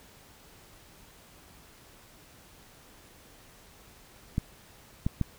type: clicks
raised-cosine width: 5 ms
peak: -14 dBFS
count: 3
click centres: 4.381 / 5.065 / 5.213 s
effects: pink hiss -55 dBFS RMS until 5.38 s